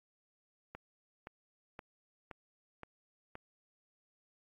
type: click train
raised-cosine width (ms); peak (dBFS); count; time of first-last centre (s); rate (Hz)
0.5; -30; 6; 0.75-3.354; 1.92
effects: AAC 48 kbps